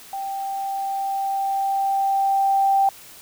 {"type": "tone with level ramp", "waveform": "sine", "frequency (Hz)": 784, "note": "G5", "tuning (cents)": 0, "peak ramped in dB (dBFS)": [-26, -14], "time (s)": [0.13, 2.89], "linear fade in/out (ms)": 2, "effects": ["white hiss -44 dBFS RMS until 3.21 s"]}